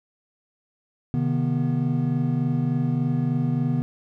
triangle tone cluster, 131 / 154.4 / 242.9 Hz, C3 / D#3 / B3, +2 / -13 / -29 cents, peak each -23 dBFS, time 1.14-3.82 s, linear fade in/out 0 ms, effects none

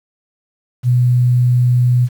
sine tone, 123.47 Hz, B2, in tune, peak -9 dBFS, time 0.83-2.09 s, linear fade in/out 50 ms, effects 7-bit

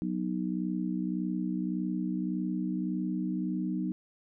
sine chord, B major, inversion second, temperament just, 185.21 / 246.9 / 308.7 Hz, F#3 / B3 / D#4, +2 / 0 / -14 cents, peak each -32 / -35 / -34 dBFS, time 0.02-3.92 s, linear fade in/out 0 ms, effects none

